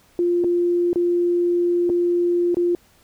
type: tone with dropouts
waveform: sine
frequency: 349.2 Hz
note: F4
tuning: in tune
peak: -16 dBFS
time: 0.19-2.75 s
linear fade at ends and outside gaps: 1 ms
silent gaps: 0.439-0.444 / 0.931-0.958 / 1.894-1.899 / 2.545-2.569 s
effects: pink hiss -56 dBFS RMS until 3.03 s